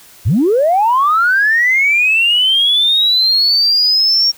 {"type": "linear sweep", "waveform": "sine", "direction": "up", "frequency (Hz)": [71.6, 5570], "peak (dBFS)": -8, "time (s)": [0.25, 4.32], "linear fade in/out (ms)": 20, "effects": ["tanh soft clip ceiling -4 dBFS", "white hiss -42 dBFS RMS until 4.37 s"]}